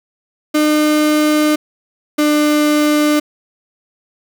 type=tone pair in turn; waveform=35% pulse; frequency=303 / 299 Hz; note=D#4 / D4; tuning=-46 / +31 cents; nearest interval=unison; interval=23 cents; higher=first; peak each=-9 dBFS; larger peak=neither; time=0.54-1.56 / 2.18-3.2 s; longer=neither; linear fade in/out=10 ms; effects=none